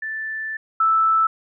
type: tone pair in turn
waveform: sine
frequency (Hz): 1761 / 1317.4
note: A6 / E6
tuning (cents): +1 / -1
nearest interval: perfect fourth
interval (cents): 502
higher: first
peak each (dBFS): -25 / -14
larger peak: second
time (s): 0.02-0.57 / 0.8-1.27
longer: first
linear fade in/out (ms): 5
effects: none